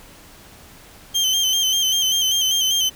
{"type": "tone with vibrato", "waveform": "30% pulse", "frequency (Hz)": 3124, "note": "G7", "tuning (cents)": -7, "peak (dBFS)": -14, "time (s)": [1.14, 2.9], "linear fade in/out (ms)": 20, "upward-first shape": "square", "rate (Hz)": 5.1, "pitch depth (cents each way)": 39, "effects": ["pink hiss -45 dBFS RMS until 2.95 s"]}